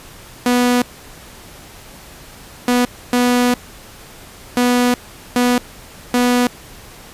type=tone bursts at uneven times; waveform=sawtooth; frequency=245.6 Hz; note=B3; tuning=9 cents flat; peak=-8 dBFS; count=6; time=0.46-0.82 / 2.68-2.85 / 3.13-3.54 / 4.57-4.94 / 5.36-5.58 / 6.14-6.47 s; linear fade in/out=2 ms; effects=pink hiss -39 dBFS RMS until 7.13 s + resampled to 32000 Hz